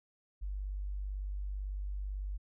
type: tone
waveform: sine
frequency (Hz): 49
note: G1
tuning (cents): 0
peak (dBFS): -35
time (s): 0.41-2.38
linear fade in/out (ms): 20
effects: none